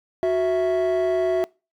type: tone pair together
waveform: triangle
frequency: 368.4 / 657.7 Hz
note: F#4 / E5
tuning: -7 / -4 cents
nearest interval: minor seventh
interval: 1003 cents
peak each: -18 dBFS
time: 0.23-1.44 s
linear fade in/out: 0 ms
effects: noise-tail reverb RT60 0.3 s tail -26 dB re dry + tanh soft clip ceiling -13 dBFS